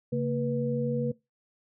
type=tone cluster; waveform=sine; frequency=136.8 / 229.1 / 488.1 Hz; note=C#3 / A#3 / B4; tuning=-23 / -30 / -20 cents; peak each=-30 dBFS; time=0.12-1.12 s; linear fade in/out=10 ms; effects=noise-tail reverb RT60 0.2 s tail -20 dB re dry

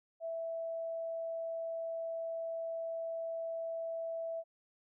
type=tone; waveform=sine; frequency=659.3 Hz; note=E5; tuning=in tune; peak=-36 dBFS; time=0.2-4.44 s; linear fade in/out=50 ms; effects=none

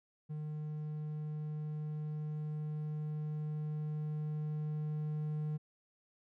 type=tone with level ramp; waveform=triangle; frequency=152.1 Hz; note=D#3; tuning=39 cents flat; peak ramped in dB=-36 to -32 dBFS; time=0.29-5.58 s; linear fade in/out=20 ms; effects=none

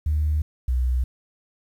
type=tone pair in turn; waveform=sine; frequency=75.9 / 62.95 Hz; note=D#2 / B1; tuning=-42 / +34 cents; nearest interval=minor third; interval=324 cents; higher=first; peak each=-18 dBFS; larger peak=neither; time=0.06-0.42 / 0.68-1.04 s; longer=neither; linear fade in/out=5 ms; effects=tanh soft clip ceiling -14 dBFS + 9-bit

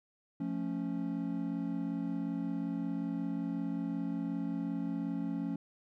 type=chord; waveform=triangle; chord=F augmented; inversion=none; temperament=equal; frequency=174.61 / 220 / 277.2 Hz; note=F3 / A3 / C#4; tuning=0 / 0 / 0 cents; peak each=-36 / -37 / -34 dBFS; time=0.4-5.56 s; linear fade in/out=5 ms; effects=none

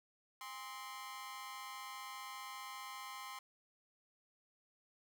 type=tone with amplitude modulation; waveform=sawtooth; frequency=1045 Hz; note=C6; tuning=2 cents flat; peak=-38 dBFS; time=0.41-3.39 s; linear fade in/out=2 ms; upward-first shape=sine; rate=235 Hz; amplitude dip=100%; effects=none

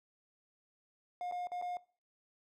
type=tone with dropouts; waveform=triangle; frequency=714 Hz; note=F5; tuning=38 cents sharp; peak=-35 dBFS; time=1.21-1.77 s; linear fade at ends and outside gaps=1 ms; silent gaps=1.313-1.322 / 1.471-1.518 / 1.615-1.623 s; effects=noise-tail reverb RT60 0.4 s tail -20 dB re dry

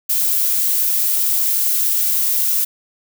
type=noise; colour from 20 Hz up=violet; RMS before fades=-17 dBFS; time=0.09-2.65 s; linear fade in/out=10 ms; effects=none

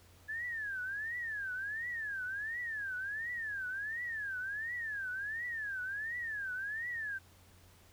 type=tone with vibrato; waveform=sine; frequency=1700 Hz; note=G#6; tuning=40 cents sharp; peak=-36 dBFS; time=0.28-7.19 s; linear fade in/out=20 ms; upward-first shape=triangle; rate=1.4 Hz; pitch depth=260 cents each way; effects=added 89 Hz sine -61 dBFS peak until 7.92 s + pink hiss -63 dBFS RMS until 7.92 s

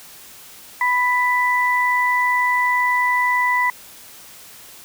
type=tone pair together; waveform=sine; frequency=991 / 1982 Hz; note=B5 / B6; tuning=+6 / +6 cents; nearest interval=octave; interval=1200 cents; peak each=-18 dBFS; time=0.81-3.7 s; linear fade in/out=2 ms; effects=white hiss -42 dBFS RMS until 4.84 s

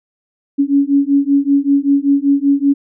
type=beating tone pair; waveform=sine; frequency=277.9 / 283.1 Hz; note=C#4 / C#4; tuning=+4 / +37 cents; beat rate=5.2 Hz; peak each=-13 / -13 dBFS; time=0.58-2.74 s; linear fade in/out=20 ms; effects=none

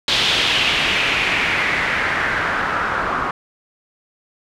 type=noise with low-pass filter sweep; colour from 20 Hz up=white; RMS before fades=-19 dBFS; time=0.08-3.31 s; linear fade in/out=2 ms; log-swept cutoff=3600 to 1200 Hz; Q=2.8; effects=none

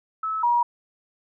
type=tone pair in turn; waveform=sine; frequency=1300 / 955.8 Hz; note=E6 / A#5; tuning=-24 / +43 cents; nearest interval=perfect fourth; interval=533 cents; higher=first; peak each=-24 / -17 dBFS; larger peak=second; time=0.23-0.43 / 0.43-0.63 s; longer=neither; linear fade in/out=5 ms; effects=none

